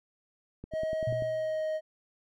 click train, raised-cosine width 3 ms, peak -28 dBFS, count 7, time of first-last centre 0.64-1.223 s, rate 10.3 Hz
triangle tone with pitch glide, 633 to 625.7 Hz, D#5 to D#5, +30 to +10 cents, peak -27 dBFS, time 0.71-1.81 s, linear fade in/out 50 ms, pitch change -20 cents, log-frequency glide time 1.11-1.63 s
sine tone with exponential decay, 120 Hz, B2, 49 cents flat, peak -28 dBFS, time 1.07-1.63 s, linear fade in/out 5 ms, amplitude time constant 120 ms
effects none

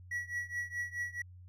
triangle tone with tremolo, 1932 Hz, B6, 39 cents flat, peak -30 dBFS, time 0.11-1.22 s, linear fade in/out 5 ms, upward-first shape triangle, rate 4.7 Hz, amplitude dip 95%, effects added 90 Hz sine -50 dBFS peak until 1.48 s

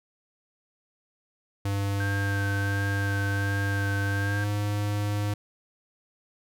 square tone with pitch glide, 99.7 to 103.16 Hz, G2 to G#2, +30 to -11 cents, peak -26 dBFS, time 1.65-5.34 s, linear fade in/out 5 ms, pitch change +59 cents, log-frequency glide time 4.21-4.47 s
sine tone with vibrato, 1568 Hz, G6, in tune, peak -31 dBFS, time 2-4.44 s, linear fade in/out 2 ms, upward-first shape sine, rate 1.4 Hz, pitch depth 30 cents each way
effects none

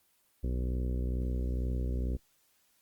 harmonic tone, 62.2 Hz, B1, 13 cents sharp, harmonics 1 / 2 / 3 / 4 / 5 / 6 / 7 / 8 / 9, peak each -30 / -39 / -43 / -42 / -48 / -46 / -50 / -50 / -55 dBFS, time 0.43-2.17 s, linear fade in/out 10 ms, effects white hiss -70 dBFS RMS until 2.81 s + Opus 24 kbps

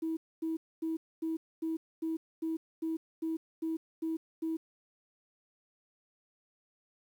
sine tone bursts, 323.2 Hz, E4, 34 cents flat, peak -30 dBFS, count 12, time 0.02-4.57 s, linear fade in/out 10 ms, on 150 ms, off 250 ms, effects tanh soft clip ceiling -26 dBFS + 10-bit

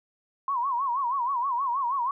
sine tone with vibrato, 1029 Hz, C6, 29 cents flat, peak -24 dBFS, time 0.48-2.11 s, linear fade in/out 2 ms, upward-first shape sine, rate 6.3 Hz, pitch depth 160 cents each way, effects none

